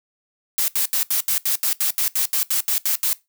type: noise bursts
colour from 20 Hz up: blue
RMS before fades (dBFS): -20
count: 15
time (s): 0.58-3.13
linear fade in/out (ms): 0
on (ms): 100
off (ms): 75
effects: noise-tail reverb RT60 0.2 s tail -19 dB re dry